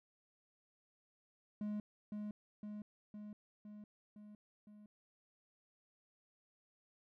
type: tone with echo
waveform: triangle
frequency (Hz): 209.4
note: G#3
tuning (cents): +15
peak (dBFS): -36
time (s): 1.61-1.8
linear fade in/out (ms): 2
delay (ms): 510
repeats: 6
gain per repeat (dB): -3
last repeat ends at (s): 4.86
effects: none